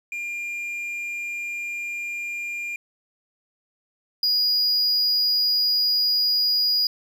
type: tone pair in turn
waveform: triangle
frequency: 2400 / 4895 Hz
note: D7 / D#8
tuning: +37 / -29 cents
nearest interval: octave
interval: 1234 cents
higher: second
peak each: -26 / -17 dBFS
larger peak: second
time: 0.12-2.76 / 4.23-6.87 s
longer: neither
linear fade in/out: 2 ms
effects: 9-bit